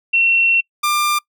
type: tone pair in turn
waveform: sine / sawtooth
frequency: 2718 / 1193.4 Hz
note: F7 / D6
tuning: -48 / +27 cents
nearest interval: octave + major second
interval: 1425 cents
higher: first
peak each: -11 dBFS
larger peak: neither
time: 0.13-0.61 / 0.83-1.19 s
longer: first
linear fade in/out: 10 ms
effects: noise-tail reverb RT60 0.1 s tail -25 dB re dry